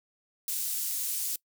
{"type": "high-pass noise", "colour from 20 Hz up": "pink", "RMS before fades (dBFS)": -32, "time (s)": [0.48, 1.36], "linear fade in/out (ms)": 2, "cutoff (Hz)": 8400, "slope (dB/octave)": 12, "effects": ["noise-tail reverb RT60 0.1 s tail -23 dB re dry"]}